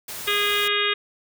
white noise, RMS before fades -34 dBFS, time 0.08-0.68 s, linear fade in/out 5 ms
harmonic tone, 411.2 Hz, G#4, 17 cents flat, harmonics 1 / 3 / 4 / 5 / 6 / 7 / 8 / 9, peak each -28 / -28 / -28 / -28 / -28 / -28 / -28 / -28 dBFS, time 0.27-0.94 s, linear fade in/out 10 ms
effects none

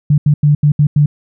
sine tone bursts at uneven times, 147.3 Hz, D3, 6 cents sharp, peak -6 dBFS, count 6, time 0.1-0.18 / 0.26-0.34 / 0.43-0.55 / 0.63-0.72 / 0.79-0.87 / 0.96-1.06 s, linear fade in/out 5 ms, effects none

